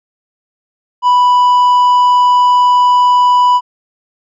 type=tone; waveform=triangle; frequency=987.8 Hz; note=B5; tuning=in tune; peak=-4 dBFS; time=1.02-3.61 s; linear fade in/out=50 ms; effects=resampled to 16000 Hz